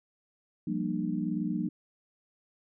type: chord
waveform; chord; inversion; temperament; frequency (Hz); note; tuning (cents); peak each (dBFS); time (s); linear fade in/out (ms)
sine; G minor seventh; third; equal with one note detuned; 174.61 / 196 / 233.1 / 301.4; F3 / G3 / Bb3 / D4; 0 / 0 / 0 / +45; -34; 0.67-1.69; 5
effects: none